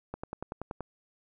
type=click train; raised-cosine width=1 ms; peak=-22 dBFS; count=8; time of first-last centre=0.14-0.807 s; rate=10.5 Hz; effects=none